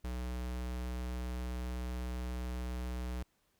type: tone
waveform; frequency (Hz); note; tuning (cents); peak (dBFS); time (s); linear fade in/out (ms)
square; 61.74; B1; 0; -37; 0.04-3.23; 5
effects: pink hiss -75 dBFS RMS until 3.59 s